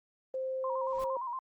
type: tone with pitch glide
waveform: sine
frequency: 523.3 to 530.3 Hz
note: C5 to C5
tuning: 0 to +23 cents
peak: -32 dBFS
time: 0.34-1.17 s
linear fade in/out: 2 ms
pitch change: +23 cents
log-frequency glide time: 0.6-1.04 s
type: tone with vibrato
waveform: sine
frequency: 1000 Hz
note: B5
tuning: 21 cents sharp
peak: -34 dBFS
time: 0.64-1.39 s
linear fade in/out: 2 ms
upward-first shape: square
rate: 8.7 Hz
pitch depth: 80 cents each way
type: noise with exponential growth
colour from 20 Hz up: pink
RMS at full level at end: -46 dBFS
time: 0.75-1.04 s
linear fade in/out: 0 ms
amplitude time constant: 61 ms
effects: Opus 24 kbps